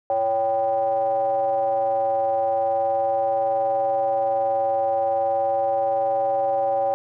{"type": "ring-modulated tone", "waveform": "triangle", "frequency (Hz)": 109.9, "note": "A2", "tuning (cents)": -2, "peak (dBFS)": -14, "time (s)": [0.1, 6.94], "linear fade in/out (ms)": 0, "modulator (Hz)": 670, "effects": []}